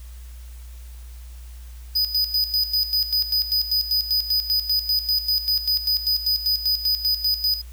square tone with tremolo, 4978 Hz, D#8, in tune, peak -18 dBFS, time 1.95-7.62 s, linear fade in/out 10 ms, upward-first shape square, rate 5.1 Hz, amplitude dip 70%, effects added 60 Hz sine -36 dBFS peak until 7.72 s + white hiss -52 dBFS RMS until 7.72 s

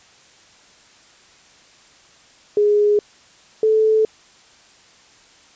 sine tone pair in turn, 415.3 / 436.7 Hz, G#4 / A4, 0 / -13 cents, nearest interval minor second, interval 87 cents, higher second, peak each -12 dBFS, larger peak neither, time 2.57-2.99 / 3.63-4.05 s, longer neither, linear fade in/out 2 ms, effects white hiss -50 dBFS RMS until 5.55 s + resampled to 16000 Hz

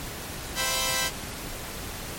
5% pulse chord, C major seventh, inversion none, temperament equal, 523.3 / 659.3 / 784 / 987.8 Hz, C5 / E5 / G5 / B5, 0 / 0 / 0 / 0 cents, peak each -17 / -21 / -21 / -17 dBFS, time 0.55-1.11 s, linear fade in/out 50 ms, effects pink hiss -36 dBFS RMS until 2.18 s + MP3 64 kbps

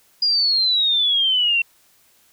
sine exponential sweep, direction down, 4903 to 2703 Hz, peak -15 dBFS, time 0.22-1.62 s, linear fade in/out 5 ms, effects white hiss -57 dBFS RMS until 2.32 s

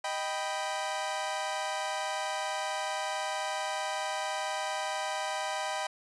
sawtooth chord, Eb augmented, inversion none, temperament equal, 622.3 / 784 / 987.8 Hz, Eb5 / G5 / B5, 0 / 0 / 0 cents, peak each -33 / -31 / -33 dBFS, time 0.04-5.87 s, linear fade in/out 5 ms, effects resampled to 22050 Hz

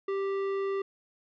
sine tone with tanh clipping, 392 Hz, G4, in tune, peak -30 dBFS, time 0.08-0.82 s, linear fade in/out 5 ms, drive 13 dB, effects none

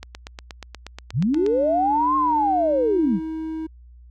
click train, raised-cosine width 0.2 ms, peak -17 dBFS, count 13, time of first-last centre 0.03-1.464 s, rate 8.37 Hz
sine linear two-way sweep, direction up then down, 91.7 to 1081 to 158 Hz, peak -17 dBFS, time 1.13-3.2 s, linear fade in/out 50 ms, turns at 2.16 s
triangle tone with pitch glide, 293.7 to 318.4 Hz, D4 to D#4, 0 to +40 cents, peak -24 dBFS, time 1.34-3.67 s, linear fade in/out 10 ms, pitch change +140 cents, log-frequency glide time 1.92-3.08 s
effects added 60 Hz sine -43 dBFS peak until 4.1 s

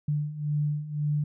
sine beating tone pair, 147.1 / 149 Hz, D3 / D3, +3 / +25 cents, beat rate 1.9 Hz, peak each -31 / -27 dBFS, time 0.08-1.24 s, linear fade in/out 5 ms, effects none

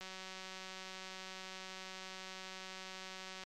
click train, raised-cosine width 0.2 ms, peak -30 dBFS, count 645, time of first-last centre 0.01-3.436 s, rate 188 Hz, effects MP3 96 kbps

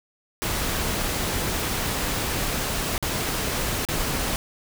pink noise with dropouts, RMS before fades -26 dBFS, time 0.42-4.36 s, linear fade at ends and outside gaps 0 ms, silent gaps 2.979-3.026 / 3.851-3.887 s, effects none

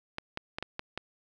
clicks, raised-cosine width 0.3 ms, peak -18 dBFS, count 6, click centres 0.184 / 0.374 / 0.585 / 0.626 / 0.794 / 0.976 s, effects none

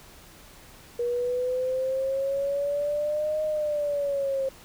sine exponential two-way sweep, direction up then down, 477.1 to 620 to 532 Hz, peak -24 dBFS, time 0.99-4.49 s, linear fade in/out 5 ms, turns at 3.43 s, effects pink hiss -50 dBFS RMS until 4.64 s

